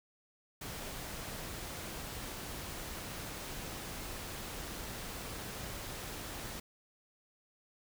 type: noise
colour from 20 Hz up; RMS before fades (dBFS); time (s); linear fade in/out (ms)
pink; -43; 0.61-6.6; 5
effects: none